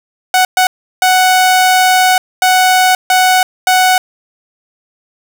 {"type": "tone bursts at uneven times", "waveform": "sawtooth", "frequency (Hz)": 742, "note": "F#5", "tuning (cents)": 5, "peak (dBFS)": -3, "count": 6, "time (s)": [[0.34, 0.45], [0.57, 0.67], [1.02, 2.18], [2.42, 2.95], [3.1, 3.43], [3.67, 3.98]], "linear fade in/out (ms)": 2, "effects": []}